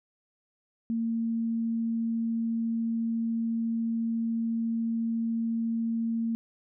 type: tone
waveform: sine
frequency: 228.5 Hz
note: A#3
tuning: 34 cents flat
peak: -26 dBFS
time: 0.9-6.35 s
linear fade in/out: 0 ms
effects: none